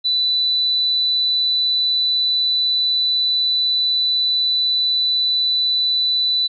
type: tone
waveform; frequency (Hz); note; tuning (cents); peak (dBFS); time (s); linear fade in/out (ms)
sine; 3982; B7; +14; -15; 0.04-6.48; 20
effects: none